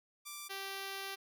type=tone pair in turn; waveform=5% pulse; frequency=1174.7 / 390.5 Hz; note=D6 / G4; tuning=0 / -7 cents; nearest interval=octave + perfect fifth; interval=1907 cents; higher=first; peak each=-32 / -29 dBFS; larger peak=second; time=0.25-0.49 / 0.49-1.16 s; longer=second; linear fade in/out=20 ms; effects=none